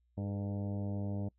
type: harmonic tone with a mistuned harmonic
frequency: 100.5 Hz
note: G2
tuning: 44 cents sharp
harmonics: 1 / 2 / 3 / 4 / 5 / 6 / 7 / 8 / 9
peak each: -36 / -39 / -45 / -52 / -51 / -49 / -56 / -60 / -62 dBFS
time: 0.17-1.29 s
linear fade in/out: 10 ms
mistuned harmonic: 4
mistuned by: +55 cents
effects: noise-tail reverb RT60 0.1 s tail -26 dB re dry + added 60 Hz sine -70 dBFS peak until 1.38 s